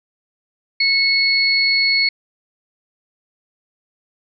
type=tone pair together; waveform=sine; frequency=2200 / 4371 Hz; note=C#7 / C#8; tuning=-14 / -25 cents; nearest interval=octave; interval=1189 cents; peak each=-16 dBFS; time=0.8-2.09 s; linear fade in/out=5 ms; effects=none